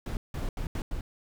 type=noise bursts at uneven times; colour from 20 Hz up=brown; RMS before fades=-32 dBFS; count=5; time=0.06-0.17 / 0.34-0.49 / 0.57-0.67 / 0.75-0.82 / 0.91-1.01 s; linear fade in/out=2 ms; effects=none